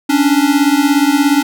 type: beating tone pair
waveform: square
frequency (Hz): 277.2 / 294.2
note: C#4 / D4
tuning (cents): 0 / +3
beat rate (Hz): 17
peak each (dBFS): -13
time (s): 0.09-1.43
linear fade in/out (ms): 10
effects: none